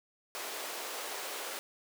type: high-pass noise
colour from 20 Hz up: pink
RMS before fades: -40 dBFS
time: 0.35-1.59 s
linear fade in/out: 0 ms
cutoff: 400 Hz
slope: 24 dB/octave
effects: none